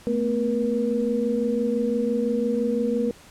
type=tone cluster; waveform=sine; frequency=222.4 / 248.3 / 477.8 Hz; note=A3 / B3 / A#4; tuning=+19 / +9 / +43 cents; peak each=-25 / -27 / -24 dBFS; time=0.07-3.11 s; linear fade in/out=0 ms; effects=pink hiss -49 dBFS RMS until 3.3 s + low-pass 11000 Hz 12 dB/octave